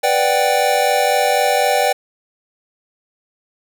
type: chord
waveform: square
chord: G major seventh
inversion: first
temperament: equal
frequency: 493.9 / 587.3 / 740 / 784 Hz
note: B4 / D5 / F#5 / G5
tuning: 0 / 0 / 0 / 0 cents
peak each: -21 / -19 / -22 / -18 dBFS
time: 0.03-1.93 s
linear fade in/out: 10 ms
effects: none